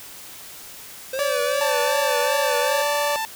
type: tone with vibrato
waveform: square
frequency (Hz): 518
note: C5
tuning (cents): -17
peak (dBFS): -25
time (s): 1.13-2.82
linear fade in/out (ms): 5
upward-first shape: triangle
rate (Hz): 2.6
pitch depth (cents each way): 130
type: tone with pitch glide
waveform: sawtooth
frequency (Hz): 577 to 580.3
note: D5 to D5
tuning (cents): -31 to -21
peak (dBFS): -18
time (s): 1.19-3.16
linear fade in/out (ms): 0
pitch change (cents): +10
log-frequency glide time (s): 2.66-2.78
type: tone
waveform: sawtooth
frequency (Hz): 887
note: A5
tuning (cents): +14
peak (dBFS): -20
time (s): 1.61-3.25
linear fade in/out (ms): 0
effects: white hiss -40 dBFS RMS until 3.35 s